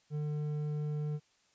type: tone with hard clipping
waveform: sine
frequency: 149.6 Hz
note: D3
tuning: 32 cents sharp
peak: -34 dBFS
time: 0.1-1.2 s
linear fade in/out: 50 ms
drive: 6 dB
effects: white hiss -70 dBFS RMS until 1.54 s + resampled to 16000 Hz